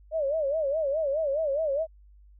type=tone with vibrato; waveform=sine; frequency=593 Hz; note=D5; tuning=17 cents sharp; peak=-24 dBFS; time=0.11-1.87 s; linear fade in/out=50 ms; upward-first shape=sine; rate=4.8 Hz; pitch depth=160 cents each way; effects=added 50 Hz sine -51 dBFS peak until 2.39 s